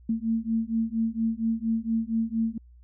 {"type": "beating tone pair", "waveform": "sine", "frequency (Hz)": [223.5, 227.8], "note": ["A3", "A#3"], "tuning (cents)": [27, -40], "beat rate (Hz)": 4.3, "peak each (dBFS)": -27, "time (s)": [0.09, 2.58], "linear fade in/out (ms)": 5, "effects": ["added 60 Hz sine -49 dBFS peak until 2.83 s"]}